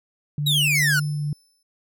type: tone with tremolo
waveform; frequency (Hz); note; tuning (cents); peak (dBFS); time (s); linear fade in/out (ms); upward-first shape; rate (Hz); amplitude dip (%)
sine; 146.83; D3; 0; -21; 0.38-1.33; 2; triangle; 2.2; 25
type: exponential sweep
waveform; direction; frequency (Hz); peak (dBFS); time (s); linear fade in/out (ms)
45% pulse; down; 3930 to 1396.9; -18; 0.46-1; 10
type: tone with exponential decay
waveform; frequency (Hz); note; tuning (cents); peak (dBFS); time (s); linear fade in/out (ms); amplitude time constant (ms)
25% pulse; 5274; E8; 0; -22; 0.75-1.63; 5; 190
effects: none